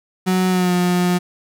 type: tone with pitch glide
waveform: 35% pulse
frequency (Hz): 185 to 178.49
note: F#3 to F3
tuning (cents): 0 to +38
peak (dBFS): -13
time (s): 0.26-1.19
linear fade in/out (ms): 20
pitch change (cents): -62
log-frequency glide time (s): 0.49-0.73
effects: none